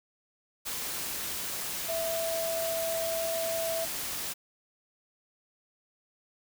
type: tone in noise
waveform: sine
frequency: 659.3 Hz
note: E5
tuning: in tune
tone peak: -30 dBFS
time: 1.88-3.86 s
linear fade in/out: 20 ms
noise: white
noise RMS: -35 dBFS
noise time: 0.65-4.34 s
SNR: +2 dB
effects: none